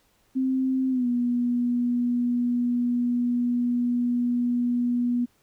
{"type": "tone with pitch glide", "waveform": "sine", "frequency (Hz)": [261.6, 242.7], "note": ["C4", "B3"], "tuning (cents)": [0, -30], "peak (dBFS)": -21, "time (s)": [0.35, 5.26], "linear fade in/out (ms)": 20, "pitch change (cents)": -130, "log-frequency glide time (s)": [0.9, 1.07], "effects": ["pink hiss -65 dBFS RMS until 5.42 s"]}